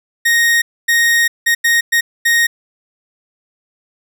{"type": "tone bursts at uneven times", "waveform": "40% pulse", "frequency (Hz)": 1864.7, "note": "A#6", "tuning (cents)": 0, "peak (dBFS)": -9, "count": 6, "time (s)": [[0.25, 0.62], [0.88, 1.28], [1.46, 1.55], [1.64, 1.81], [1.92, 2.01], [2.25, 2.47]], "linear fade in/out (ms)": 10, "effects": []}